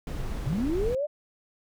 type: noise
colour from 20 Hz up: brown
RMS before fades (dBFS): -32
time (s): 0.07-0.95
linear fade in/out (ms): 2
type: linear sweep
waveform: sine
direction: up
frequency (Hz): 110 to 613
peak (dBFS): -25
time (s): 0.45-1.07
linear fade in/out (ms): 20
effects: none